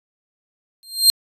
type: tone with exponential growth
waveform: sawtooth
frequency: 4186 Hz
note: C8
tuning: in tune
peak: -3 dBFS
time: 0.83-1.1 s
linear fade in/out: 0 ms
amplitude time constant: 57 ms
effects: resampled to 32000 Hz